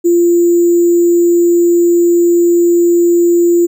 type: tone with sample-and-hold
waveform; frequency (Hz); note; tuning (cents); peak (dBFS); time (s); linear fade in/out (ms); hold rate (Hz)
sine; 345.1; F4; -21; -6; 0.04-3.67; 20; 7350
effects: none